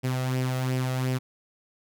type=tone with flanger; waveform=sawtooth; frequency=128.7 Hz; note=C3; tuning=28 cents flat; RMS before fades=-27 dBFS; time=0.03-1.19 s; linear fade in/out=20 ms; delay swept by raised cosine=0.37 to 1.57 ms; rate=2.8 Hz; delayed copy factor=+0.5; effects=none